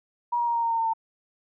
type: tone with pitch steps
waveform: sine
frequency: 956 / 947.8 / 939.6 / 931.5 / 923.4 / 915.5 / 907.6 / 899.7 Hz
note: A#5 / A#5 / A#5 / A#5 / A#5 / A#5 / A#5 / A5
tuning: +43 / +28 / +13 / -2 / -17 / -32 / -47 / +38 cents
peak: -22 dBFS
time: 0.32-0.936 s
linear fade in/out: 10 ms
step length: 77 ms
effects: none